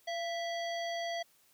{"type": "harmonic tone with a mistuned harmonic", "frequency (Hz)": 658, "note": "E5", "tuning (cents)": -3, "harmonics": [1, 3, 5, 7, 9], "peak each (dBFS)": [-35, -42, -44, -48, -52], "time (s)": [0.07, 1.23], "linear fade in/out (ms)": 10, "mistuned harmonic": 1, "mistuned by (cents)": 62, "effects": ["white hiss -67 dBFS RMS until 1.53 s"]}